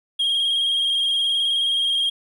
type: tone with vibrato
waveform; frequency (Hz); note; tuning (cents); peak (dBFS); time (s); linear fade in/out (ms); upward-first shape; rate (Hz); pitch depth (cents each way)
triangle; 3238; G#7; -45; -16; 0.19-2.1; 10; square; 19; 24
effects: tanh soft clip ceiling -12 dBFS